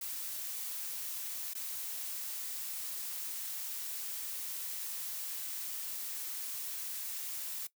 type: noise with dropouts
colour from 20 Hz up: blue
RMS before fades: -40 dBFS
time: 0.01-7.67 s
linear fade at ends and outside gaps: 5 ms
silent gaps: 1.536-1.55 s
effects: noise-tail reverb RT60 0.1 s tail -18 dB re dry